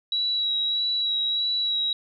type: tone with vibrato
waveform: sine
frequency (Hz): 3891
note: B7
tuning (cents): -27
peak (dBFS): -22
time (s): 0.12-1.93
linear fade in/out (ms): 2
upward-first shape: sine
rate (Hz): 1.6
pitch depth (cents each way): 19
effects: none